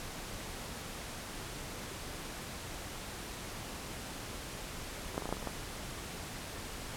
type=clicks; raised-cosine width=1 ms; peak=-27 / -19 / -25 / -23 / -23 / -18 / -28 / -28 / -21 dBFS; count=9; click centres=5.145 / 5.179 / 5.222 / 5.256 / 5.291 / 5.326 / 5.369 / 5.427 / 5.473 s; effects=pink hiss -43 dBFS RMS until 6.96 s + low-pass 12000 Hz 12 dB/octave